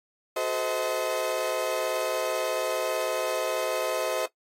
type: tone cluster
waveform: 35% pulse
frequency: 372.3 / 438.7 / 517 / 635 Hz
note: F#4 / A4 / C5 / D#5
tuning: +11 / -5 / -21 / +35 cents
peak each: -33 / -32 / -29 / -28 dBFS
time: 0.36-4.26 s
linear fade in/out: 5 ms
effects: noise-tail reverb RT60 0.1 s tail -17 dB re dry + AAC 48 kbps